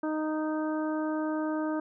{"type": "harmonic tone", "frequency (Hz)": 309.9, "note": "D#4", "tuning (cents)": -7, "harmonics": [1, 2, 3, 4, 5], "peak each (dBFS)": [-29, -35, -39, -41, -43], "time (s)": [0.03, 1.8], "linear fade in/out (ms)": 5, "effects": []}